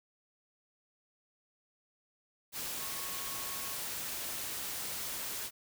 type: tone in noise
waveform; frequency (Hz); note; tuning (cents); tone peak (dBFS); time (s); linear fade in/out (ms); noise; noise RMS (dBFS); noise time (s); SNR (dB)
sine; 1099; C#6; -15; -49; 2.77-3.77; 50; white; -39; 2.52-5.51; -13
effects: none